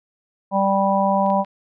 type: harmonic tone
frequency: 196 Hz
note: G3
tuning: in tune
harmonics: 1 / 3 / 4 / 5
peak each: -21 / -21 / -21 / -21 dBFS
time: 0.51-1.45 s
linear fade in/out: 50 ms
type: clicks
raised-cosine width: 0.3 ms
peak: -31 / -26 / -28 dBFS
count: 3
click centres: 1.263 / 1.302 / 1.447 s
effects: none